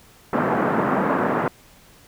pink band-pass noise, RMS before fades -21 dBFS, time 0.33-1.48 s, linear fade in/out 2 ms, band 170 to 1500 Hz, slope 24 dB/octave, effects pink hiss -51 dBFS RMS until 2.07 s

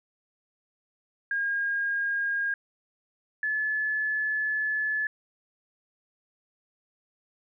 sine tone pair in turn, 1623 / 1723.3 Hz, G#6 / A6, -40 / -36 cents, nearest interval minor second, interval 104 cents, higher second, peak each -25 dBFS, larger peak neither, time 1.31-2.54 / 3.43-5.07 s, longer second, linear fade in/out 2 ms, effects none

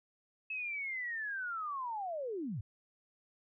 sine linear sweep, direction down, 2603 to 86.6 Hz, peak -36 dBFS, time 0.5-2.61 s, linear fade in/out 5 ms, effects none

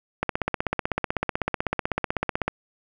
click train, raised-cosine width 0.5 ms, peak -8 dBFS, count 37, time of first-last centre 0.23-2.48 s, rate 16 Hz, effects none

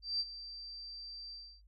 sine tone with ADSR envelope, 4685 Hz, D8, 5 cents flat, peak -30 dBFS, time 0.02-1.62 s, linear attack 180 ms, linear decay 40 ms, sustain -14 dB, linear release 300 ms, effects added 50 Hz sine -59 dBFS peak until 1.67 s

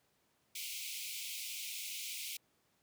pink high-pass noise, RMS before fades -43 dBFS, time 0.55-2.37 s, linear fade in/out 5 ms, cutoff 2200 Hz, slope 96 dB/octave, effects pink hiss -75 dBFS RMS until 2.82 s + high-pass 100 Hz 12 dB/octave

